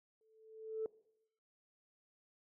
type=tone with exponential growth; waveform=sine; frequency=440 Hz; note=A4; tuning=in tune; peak=-33 dBFS; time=0.21-0.86 s; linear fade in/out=1 ms; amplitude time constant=140 ms; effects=noise-tail reverb RT60 0.8 s tail -21 dB re dry + tanh soft clip ceiling -30 dBFS